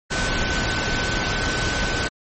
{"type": "tone in noise", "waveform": "sine", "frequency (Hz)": 1515, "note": "F#6", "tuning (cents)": 40, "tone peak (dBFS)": -27, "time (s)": [0.1, 2.09], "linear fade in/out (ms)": 20, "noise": "pink", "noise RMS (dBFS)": -23, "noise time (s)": [0.1, 2.09], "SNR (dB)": -7, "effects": ["low-pass 8000 Hz 12 dB/octave", "MP3 32 kbps"]}